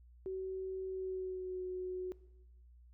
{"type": "tone with pitch glide", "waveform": "sine", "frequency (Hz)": [378.2, 367.6], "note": ["F#4", "F#4"], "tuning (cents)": [38, -11], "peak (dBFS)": -37, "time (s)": [0.26, 2.12], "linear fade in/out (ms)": 0, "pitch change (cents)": -49, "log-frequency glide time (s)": [0.86, 1.63], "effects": ["noise-tail reverb RT60 1.0 s tail -19 dB re dry", "added 60 Hz sine -57 dBFS peak until 2.93 s"]}